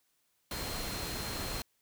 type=tone in noise; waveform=sine; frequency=4186 Hz; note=C8; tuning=in tune; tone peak=-44 dBFS; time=0.51-1.62 s; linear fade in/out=2 ms; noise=pink; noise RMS=-38 dBFS; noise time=0.51-1.62 s; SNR=-9 dB; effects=white hiss -75 dBFS RMS until 1.81 s